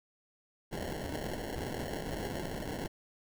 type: noise with sample-and-hold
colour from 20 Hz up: white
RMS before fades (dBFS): -38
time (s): 0.71-2.88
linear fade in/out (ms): 20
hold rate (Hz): 1225
effects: none